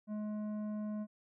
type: tone with tanh clipping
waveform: sine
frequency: 211.5 Hz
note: G#3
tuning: 32 cents sharp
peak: -38 dBFS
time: 0.07-1.07 s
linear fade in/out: 50 ms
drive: 10 dB
effects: none